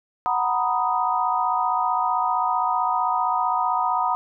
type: chord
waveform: sine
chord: B major seventh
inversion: second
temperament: equal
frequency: 740 / 932.3 / 987.8 / 1244.5 Hz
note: F#5 / A#5 / B5 / D#6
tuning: 0 / 0 / 0 / 0 cents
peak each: -25 dBFS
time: 0.26-4.15 s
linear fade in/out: 0 ms
effects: none